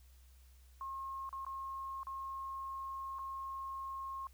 sine tone with dropouts, 1076 Hz, C6, 48 cents sharp, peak -40 dBFS, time 0.81-4.27 s, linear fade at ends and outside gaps 1 ms, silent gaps 1.292-1.328 / 1.449-1.465 / 2.032-2.069 / 3.186-3.191 s, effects added 64 Hz sine -58 dBFS peak until 4.33 s + white hiss -70 dBFS RMS until 4.33 s

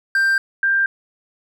triangle / sine tone pair in turn, 1575 / 1586 Hz, G6 / G6, +8 / +20 cents, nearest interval unison, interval 12 cents, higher second, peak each -12 / -14 dBFS, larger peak first, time 0.15-0.38 / 0.63-0.86 s, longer neither, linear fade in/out 2 ms, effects none

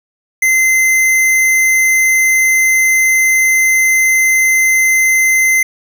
square tone, 2067 Hz, C7, 22 cents flat, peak -9 dBFS, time 0.42-5.63 s, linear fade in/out 5 ms, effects none

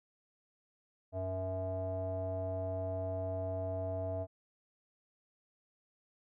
square tone with low-pass filter, 93.6 Hz, F#2, 20 cents sharp, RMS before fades -37 dBFS, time 1.12-4.27 s, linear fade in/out 50 ms, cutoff 670 Hz, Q 8.9, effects none

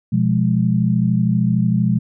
sine chord, F diminished, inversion second, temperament equal, 123.47 / 174.61 / 207.7 Hz, Cb3 / F3 / Ab3, 0 / 0 / 0 cents, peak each -18 dBFS, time 0.12-1.99 s, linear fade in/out 10 ms, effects none

